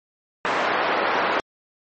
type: band-pass noise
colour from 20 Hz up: pink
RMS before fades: -22 dBFS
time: 0.45-1.4 s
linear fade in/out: 0 ms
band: 570 to 1700 Hz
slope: 12 dB/octave
effects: MP3 32 kbps